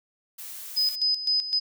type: noise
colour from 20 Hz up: blue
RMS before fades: -39 dBFS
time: 0.38-0.96 s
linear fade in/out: 10 ms
type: tone with tremolo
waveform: sine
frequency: 5020 Hz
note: D#8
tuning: 15 cents sharp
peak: -20 dBFS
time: 0.76-1.6 s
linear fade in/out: 20 ms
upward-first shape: square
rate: 3.9 Hz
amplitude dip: 70%
effects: none